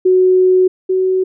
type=tone pair in turn; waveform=sine; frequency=370 / 374.3 Hz; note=F#4 / F#4; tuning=0 / +20 cents; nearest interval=unison; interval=20 cents; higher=second; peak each=-7 / -11 dBFS; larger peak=first; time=0.05-0.68 / 0.89-1.24 s; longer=first; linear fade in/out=10 ms; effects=none